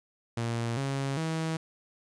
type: tone with pitch steps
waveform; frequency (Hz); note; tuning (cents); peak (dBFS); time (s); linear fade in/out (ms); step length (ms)
sawtooth; 116.54 / 137 / 161.05; A#2 / C#3 / E3; 0 / -20 / -40; -25; 0.37-1.57; 5; 400
effects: resampled to 22050 Hz + 11-bit